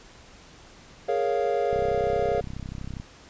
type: chord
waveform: triangle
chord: Bb minor seventh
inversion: third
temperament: equal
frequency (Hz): 415.3 / 466.2 / 554.4 / 698.5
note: Ab4 / Bb4 / Db5 / F5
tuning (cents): 0 / 0 / 0 / 0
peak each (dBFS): -26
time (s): 1.08-2.41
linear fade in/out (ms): 10
type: click train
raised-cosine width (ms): 5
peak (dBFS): -23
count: 42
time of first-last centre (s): 1.73-2.999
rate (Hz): 32.3
effects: pink hiss -50 dBFS RMS until 3.29 s + resampled to 16000 Hz